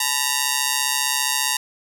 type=ring-modulated tone; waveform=5% pulse; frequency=932.3 Hz; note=A#5; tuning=in tune; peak=-4 dBFS; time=0-1.57 s; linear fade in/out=5 ms; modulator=67.5 Hz; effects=none